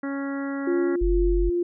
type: harmonic tone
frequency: 277.2 Hz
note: C#4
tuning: in tune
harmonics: 1 / 2 / 3 / 4 / 5 / 6 / 7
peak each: -27 / -36 / -43 / -42 / -39 / -42 / -42 dBFS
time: 0.03-0.96 s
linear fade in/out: 5 ms
type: tone with tremolo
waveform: sine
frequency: 349.2 Hz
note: F4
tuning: in tune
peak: -20 dBFS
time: 0.67-1.63 s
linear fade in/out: 5 ms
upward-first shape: sine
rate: 2.3 Hz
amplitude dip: 25%
type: tone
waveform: sine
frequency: 46.25 Hz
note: F#1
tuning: in tune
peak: -20 dBFS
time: 1.01-1.5 s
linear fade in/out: 10 ms
effects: none